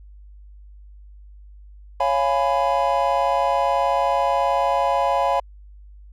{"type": "chord", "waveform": "triangle", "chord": "C# dominant seventh", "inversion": "none", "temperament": "just", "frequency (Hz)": [554.4, 693, 831.5, 997.9], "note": ["C#5", "E#5", "G#5", "B5"], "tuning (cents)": [0, -14, 2, 18], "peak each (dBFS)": -21, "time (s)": [2, 5.4], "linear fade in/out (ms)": 5, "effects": ["added 50 Hz sine -41 dBFS peak until 6.12 s"]}